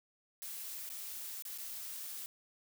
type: noise with dropouts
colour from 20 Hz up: blue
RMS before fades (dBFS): -44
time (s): 0.42-2.26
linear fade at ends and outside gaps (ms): 0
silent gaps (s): 0.891-0.901 / 1.423-1.452 / 1.577-1.584
effects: none